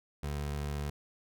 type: tone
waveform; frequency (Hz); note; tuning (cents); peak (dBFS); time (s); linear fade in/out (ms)
25% pulse; 72.6; D2; -19; -30; 0.23-0.9; 5
effects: none